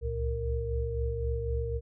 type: tone cluster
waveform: sine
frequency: 66.7 / 70.6 / 113.4 / 463.5 Hz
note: C2 / C#2 / A#2 / A#4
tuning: +34 / +32 / -47 / -10 cents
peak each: -31 / -38 / -36 / -34 dBFS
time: 0.01-1.81 s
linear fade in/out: 50 ms
effects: none